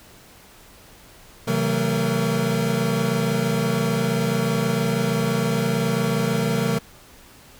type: tone cluster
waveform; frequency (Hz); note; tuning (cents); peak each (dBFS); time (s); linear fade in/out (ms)
square; 132.5 / 161.6 / 187.6 / 226.5 / 458.2; C3 / E3 / F#3 / A#3 / A#4; +22 / -34 / +24 / -50 / -30; -27; 1.47-6.79; 10
effects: pink hiss -48 dBFS RMS until 7.59 s